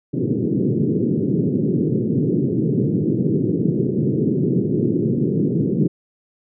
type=band-pass noise; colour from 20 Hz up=pink; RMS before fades=-19 dBFS; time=0.13-5.88 s; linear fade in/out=10 ms; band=120 to 420 Hz; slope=48 dB/octave; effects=none